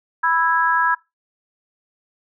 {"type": "chord", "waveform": "sine", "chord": "E major", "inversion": "second", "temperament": "just", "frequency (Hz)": [988.9, 1318.5, 1648.1], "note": ["B5", "E6", "G#6"], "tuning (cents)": [2, 0, -14], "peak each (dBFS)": [-19, -21, -19], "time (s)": [0.23, 0.95], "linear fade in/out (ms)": 10, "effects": ["noise-tail reverb RT60 0.2 s tail -20 dB re dry"]}